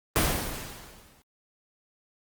pink noise with exponential decay, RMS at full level -21 dBFS, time 0.16-1.22 s, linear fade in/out 0 ms, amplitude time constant 230 ms, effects Opus 24 kbps

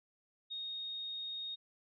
sine tone, 3721 Hz, A#7, 4 cents flat, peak -39 dBFS, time 0.5-1.56 s, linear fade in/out 20 ms, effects none

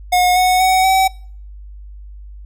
square tone with pitch steps, 723 / 736.1 / 749.4 / 762.9 Hz, F#5 / F#5 / F#5 / G5, -40 / -9 / +22 / -47 cents, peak -11 dBFS, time 0.12-1.08 s, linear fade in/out 10 ms, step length 240 ms, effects noise-tail reverb RT60 0.5 s tail -25 dB re dry + added 50 Hz sine -32 dBFS peak until 2.45 s

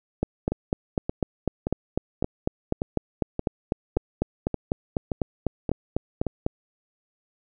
two click trains, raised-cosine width 2 ms, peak -9 / -12 dBFS, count 26 / 11, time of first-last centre 0.23-6.464 / 0.52-6.267 s, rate 4.01 / 1.74 Hz, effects none

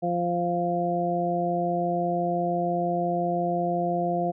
harmonic tone, 174.2 Hz, F3, 4 cents flat, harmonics 1 / 2 / 3 / 4, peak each -29 / -30 / -31 / -26 dBFS, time 0.02-4.32 s, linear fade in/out 20 ms, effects none

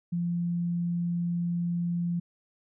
sine tone, 172.7 Hz, F3, 19 cents flat, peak -26 dBFS, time 0.12-2.2 s, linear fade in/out 10 ms, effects none

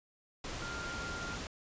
sine tone in noise, 1396.9 Hz, F6, in tune, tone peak -41 dBFS, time 0.62-1.36 s, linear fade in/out 2 ms, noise pink, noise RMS -41 dBFS, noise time 0.44-1.47 s, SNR -3 dB, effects resampled to 16000 Hz

